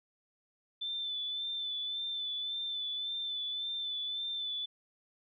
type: tone with vibrato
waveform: sine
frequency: 3520 Hz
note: A7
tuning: in tune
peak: -34 dBFS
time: 0.81-4.66 s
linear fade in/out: 10 ms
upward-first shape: sine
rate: 1.8 Hz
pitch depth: 31 cents each way
effects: none